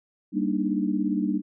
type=chord; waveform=sine; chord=Eb major seventh; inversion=first; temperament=equal; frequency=196 / 233.1 / 293.7 / 311.1 Hz; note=G3 / Bb3 / D4 / Eb4; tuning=0 / 0 / 0 / 0 cents; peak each=-27 / -29 / -27 / -30 dBFS; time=0.32-1.42 s; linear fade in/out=50 ms; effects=none